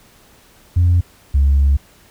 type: tone pair in turn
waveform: sine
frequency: 87.6 / 69.53 Hz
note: F2 / C#2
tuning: +6 / +6 cents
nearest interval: major third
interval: 400 cents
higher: first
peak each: -8 dBFS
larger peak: neither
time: 0.76-1.01 / 1.34-1.77 s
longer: second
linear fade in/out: 10 ms
effects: tanh soft clip ceiling -7 dBFS + pink hiss -49 dBFS RMS until 2.1 s